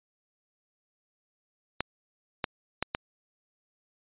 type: clicks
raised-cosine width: 0.3 ms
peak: -11 dBFS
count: 4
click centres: 1.806 / 2.442 / 2.826 / 2.949 s
effects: resampled to 8000 Hz